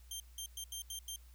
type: tone bursts at uneven times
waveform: 15% pulse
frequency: 3161 Hz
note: G7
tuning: 14 cents sharp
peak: -34 dBFS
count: 6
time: 0.11-0.2 / 0.38-0.46 / 0.57-0.64 / 0.72-0.82 / 0.9-0.99 / 1.08-1.16 s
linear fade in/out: 2 ms
effects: added 60 Hz sine -55 dBFS peak until 1.34 s + white hiss -68 dBFS RMS until 1.34 s